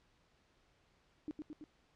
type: tone with echo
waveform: sine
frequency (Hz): 303.9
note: D#4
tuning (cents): -41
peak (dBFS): -38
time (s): 1.28-1.31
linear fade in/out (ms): 0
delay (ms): 110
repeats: 3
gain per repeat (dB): -3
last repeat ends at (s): 1.64
effects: pink hiss -72 dBFS RMS until 1.95 s + low-pass 5000 Hz 12 dB/octave